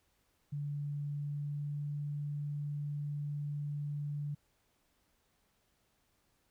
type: tone with pitch glide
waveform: sine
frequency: 144.9 to 145.91 Hz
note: D3 to D3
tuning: -23 to -11 cents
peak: -35 dBFS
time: 0.52-4.35 s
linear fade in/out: 10 ms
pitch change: +12 cents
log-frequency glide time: 1.07-1.91 s
effects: pink hiss -75 dBFS RMS until 6.5 s